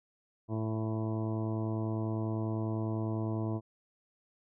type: harmonic tone with a mistuned harmonic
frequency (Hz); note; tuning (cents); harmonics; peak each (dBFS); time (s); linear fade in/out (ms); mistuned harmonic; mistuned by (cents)
110; A2; 0; 1 / 2 / 3 / 4 / 5 / 6 / 7 / 8 / 9 / 10; -33 / -38 / -37 / -45 / -49 / -44 / -53 / -52 / -48 / -58; 0.48-3.61; 50; 7; -35
effects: none